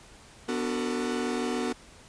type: chord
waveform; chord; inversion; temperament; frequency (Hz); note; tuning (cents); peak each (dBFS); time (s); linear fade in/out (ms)
45% pulse; B minor seventh; none; equal with one note detuned; 246.9 / 293.7 / 370 / 451.1; B3 / D4 / F#4 / A4; 0 / 0 / 0 / +43; -31 / -36 / -34 / -34; 0.48-1.73; 10
effects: pink hiss -52 dBFS RMS until 2.08 s + resampled to 22050 Hz